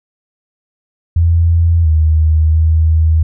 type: tone with pitch steps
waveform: sine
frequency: 84 / 78.6 / 79.9 Hz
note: E2 / D#2 / D#2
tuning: +33 / +18 / +47 cents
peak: -7 dBFS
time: 1.16-3.23 s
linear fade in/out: 5 ms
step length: 690 ms
effects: none